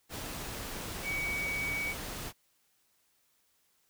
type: tone in noise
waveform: sine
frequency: 2258 Hz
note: C#7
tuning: 31 cents sharp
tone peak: -32 dBFS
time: 1.03-1.95 s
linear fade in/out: 50 ms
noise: pink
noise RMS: -40 dBFS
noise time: 0.09-2.33 s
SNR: +5 dB
effects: white hiss -72 dBFS RMS until 3.89 s